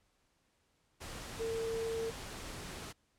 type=tone in noise; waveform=sine; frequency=453.2 Hz; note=A#4; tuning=49 cents flat; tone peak=-34 dBFS; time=1.39-2.11 s; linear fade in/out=20 ms; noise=pink; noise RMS=-45 dBFS; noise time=1-2.93 s; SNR=+8 dB; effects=pink hiss -75 dBFS RMS until 3.18 s + low-pass 10000 Hz 12 dB/octave